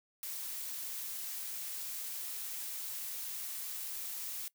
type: noise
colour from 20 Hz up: blue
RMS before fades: -41 dBFS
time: 0.23-4.48 s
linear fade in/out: 0 ms
effects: noise-tail reverb RT60 0.1 s tail -21 dB re dry